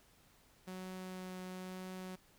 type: tone with vibrato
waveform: sawtooth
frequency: 185 Hz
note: F#3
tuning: in tune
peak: -40 dBFS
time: 0.67-2.16 s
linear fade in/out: 10 ms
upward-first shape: triangle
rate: 1 Hz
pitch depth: 9 cents each way
effects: pink hiss -67 dBFS RMS until 2.38 s